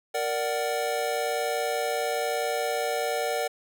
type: chord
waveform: square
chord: Bb augmented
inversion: none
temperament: equal with one note detuned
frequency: 466.2 / 587.3 / 746.9 Hz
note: Bb4 / D5 / F#5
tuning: 0 / 0 / +16 cents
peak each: -31 dBFS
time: 0.14-3.48 s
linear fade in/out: 10 ms
effects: none